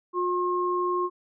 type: tone pair together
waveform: sine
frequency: 358.1 / 1073 Hz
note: F4 / C6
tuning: +43 / +43 cents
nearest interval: octave + perfect fifth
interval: 1900 cents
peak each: -26 dBFS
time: 0.13-1.1 s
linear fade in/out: 50 ms
effects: none